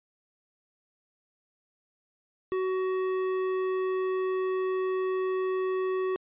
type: tone with tanh clipping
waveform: triangle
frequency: 374.4 Hz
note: F#4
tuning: 20 cents sharp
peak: -28 dBFS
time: 2.52-6.16 s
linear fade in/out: 0 ms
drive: 17 dB
effects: resampled to 8000 Hz